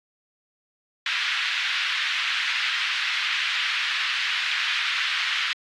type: band-pass noise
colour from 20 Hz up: white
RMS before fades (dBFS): -26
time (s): 1.06-5.53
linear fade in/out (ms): 2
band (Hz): 1500 to 3400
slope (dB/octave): 24
effects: AAC 48 kbps